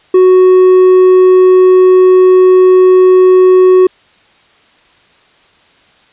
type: tone with hard clipping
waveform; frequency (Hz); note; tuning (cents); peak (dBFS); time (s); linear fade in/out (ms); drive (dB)
sine; 370; F#4; 0; -3; 0.14-3.87; 5; 3
effects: white hiss -47 dBFS RMS until 6.12 s + resampled to 8000 Hz